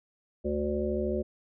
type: harmonic tone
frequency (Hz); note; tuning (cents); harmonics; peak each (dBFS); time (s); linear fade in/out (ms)
73.42; D2; 0; 1 / 3 / 5 / 7 / 8; -35 / -33 / -31 / -35 / -35; 0.44-1.23; 20
effects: none